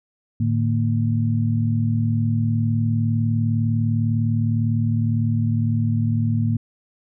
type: tone cluster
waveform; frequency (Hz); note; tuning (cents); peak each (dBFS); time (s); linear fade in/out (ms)
sine; 109.2 / 149 / 231; A2 / D3 / A#3; -13 / +25 / -16; -19 / -26 / -23; 0.4-6.57; 5
effects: none